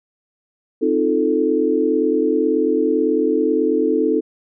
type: chord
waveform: sine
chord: F dominant seventh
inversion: second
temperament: equal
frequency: 261.6 / 311.1 / 349.2 / 440 Hz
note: C4 / Eb4 / F4 / A4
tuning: 0 / 0 / 0 / 0 cents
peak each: -22 / -19 / -23 / -18 dBFS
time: 0.81-4.21 s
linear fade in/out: 20 ms
effects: none